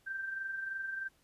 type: tone with amplitude modulation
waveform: sine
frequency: 1568 Hz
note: G6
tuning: in tune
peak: -34 dBFS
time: 0.06-1.09 s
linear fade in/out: 20 ms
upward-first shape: sine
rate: 23.1 Hz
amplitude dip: 45%
effects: pink hiss -70 dBFS RMS until 1.23 s + resampled to 32000 Hz